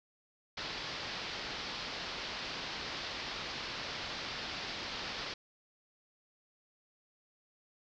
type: low-pass noise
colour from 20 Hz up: white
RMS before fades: -41 dBFS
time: 0.57-5.34 s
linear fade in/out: 5 ms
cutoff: 5100 Hz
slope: 48 dB/octave
effects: none